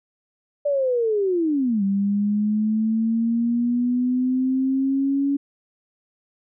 sine linear two-way sweep, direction down then up, 587.3 to 195.2 to 281.8 Hz, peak -18 dBFS, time 0.65-5.37 s, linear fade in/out 10 ms, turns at 1.83 s, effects none

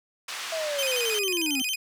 pink band-pass noise, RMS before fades -35 dBFS, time 0.28-1.19 s, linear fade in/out 5 ms, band 1300 to 6900 Hz, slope 12 dB/octave
triangle linear sweep, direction down, 659.3 to 252.6 Hz, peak -26 dBFS, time 0.52-1.62 s, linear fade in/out 5 ms
sawtooth tone with vibrato, 2777 Hz, F7, 10 cents flat, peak -23 dBFS, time 0.78-1.76 s, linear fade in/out 10 ms, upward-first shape square, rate 11 Hz, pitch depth 190 cents each way
effects none

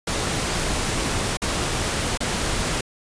pink noise with dropouts, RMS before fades -24 dBFS, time 0.07-2.81 s, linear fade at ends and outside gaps 5 ms, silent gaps 1.371-1.418 / 2.175-2.204 s, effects resampled to 22050 Hz

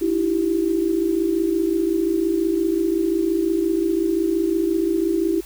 sine tone cluster, 306.6 / 332.3 / 387.6 Hz, D#4 / E4 / G4, -25 / +14 / -20 cents, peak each -28 / -19 / -23 dBFS, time 0.01-5.41 s, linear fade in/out 10 ms, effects added 50 Hz sine -43 dBFS peak until 5.45 s + white hiss -44 dBFS RMS until 5.45 s

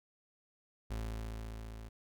35% pulse tone with level ramp, 55 Hz, A1, in tune, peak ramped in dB -34 to -44 dBFS, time 0.9-1.89 s, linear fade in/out 10 ms, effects none

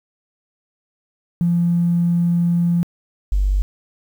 triangle tone pair in turn, 172.1 / 48.59 Hz, F3 / G1, -25 / -15 cents, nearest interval octave + minor seventh, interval 2190 cents, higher first, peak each -10 dBFS, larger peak neither, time 1.41-2.83 / 3.32-3.62 s, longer first, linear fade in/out 0 ms, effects tanh soft clip ceiling -12 dBFS + 8-bit

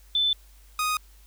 sine / sawtooth tone pair in turn, 3520 / 1244.5 Hz, A7 / D#6, 0 / 0 cents, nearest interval octave + tritone, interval 1800 cents, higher first, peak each -20 dBFS, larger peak neither, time 0.15-0.33 / 0.79-0.97 s, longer neither, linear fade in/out 2 ms, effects added 50 Hz sine -50 dBFS peak until 1.26 s + white hiss -59 dBFS RMS until 1.26 s

